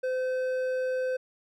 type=tone with hard clipping; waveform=triangle; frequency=513 Hz; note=C5; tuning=34 cents flat; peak=-28 dBFS; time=0.03-1.17 s; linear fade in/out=10 ms; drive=10 dB; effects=none